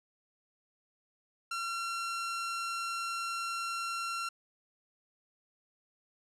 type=tone; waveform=sawtooth; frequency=1365 Hz; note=F6; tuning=40 cents flat; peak=-30 dBFS; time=1.51-4.29 s; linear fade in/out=5 ms; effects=low-pass 9000 Hz 12 dB/octave